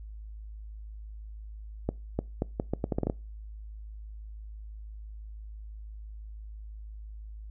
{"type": "accelerating click train", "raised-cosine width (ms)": 2, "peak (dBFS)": -14, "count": 11, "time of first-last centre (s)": [1.89, 3.099], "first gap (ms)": 300, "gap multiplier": 0.77, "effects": ["noise-tail reverb RT60 0.3 s tail -24 dB re dry", "added 53 Hz sine -40 dBFS peak until 7.5 s"]}